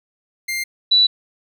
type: tone pair in turn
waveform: sawtooth / sine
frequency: 2100 / 3952 Hz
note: C7 / B7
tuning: +6 / 0 cents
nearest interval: major seventh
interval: 1094 cents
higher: second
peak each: -18 / -10 dBFS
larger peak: second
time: 0.48-0.64 / 0.91-1.07 s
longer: neither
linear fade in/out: 10 ms
effects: none